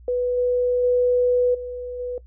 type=tone with level steps; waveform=sine; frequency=493.9 Hz; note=B4; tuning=in tune; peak=-19 / -17 / -15 / -28 / -25 dBFS; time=0.08-2.18 s; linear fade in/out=2 ms; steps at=0.37 / 0.83 / 1.54 / 1.99 s; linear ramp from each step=10 ms; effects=noise-tail reverb RT60 0.1 s tail -19 dB re dry + added 60 Hz sine -43 dBFS peak until 2.26 s